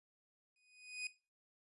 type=tone with exponential growth; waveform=sawtooth; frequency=2489 Hz; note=D#7; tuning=in tune; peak=-34 dBFS; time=0.56-1.07 s; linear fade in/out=2 ms; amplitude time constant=110 ms; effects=noise-tail reverb RT60 0.3 s tail -17 dB re dry + resampled to 24000 Hz